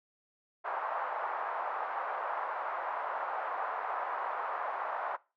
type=band-pass noise; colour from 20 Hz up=white; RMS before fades=-36 dBFS; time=0.64-5.17 s; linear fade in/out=20 ms; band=660 to 1200 Hz; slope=24 dB/octave; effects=noise-tail reverb RT60 0.3 s tail -21 dB re dry